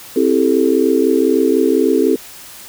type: chord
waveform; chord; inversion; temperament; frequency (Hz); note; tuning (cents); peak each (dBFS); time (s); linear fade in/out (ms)
sine; A minor seventh; first; just; 264 / 330 / 396 / 440; C4 / E4 / G4 / A4; +16 / +2 / +18 / 0; -16; 0.16-2.16; 5
effects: white hiss -36 dBFS RMS until 2.68 s